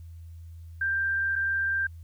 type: tone with dropouts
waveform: sine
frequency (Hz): 1581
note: G6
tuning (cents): +14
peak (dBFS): -24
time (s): 0.81-1.87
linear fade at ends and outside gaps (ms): 5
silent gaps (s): 1.356-1.36
effects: added 83 Hz sine -41 dBFS peak until 2.03 s + white hiss -69 dBFS RMS until 2.03 s